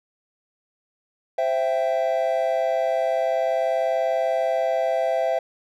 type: chord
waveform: triangle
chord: C major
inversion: none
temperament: equal with one note detuned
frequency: 523.3 / 663.5 / 784 Hz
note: C5 / E5 / G5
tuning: 0 / +11 / 0 cents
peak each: -23 / -20 / -26 dBFS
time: 1.38-5.39 s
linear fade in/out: 5 ms
effects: none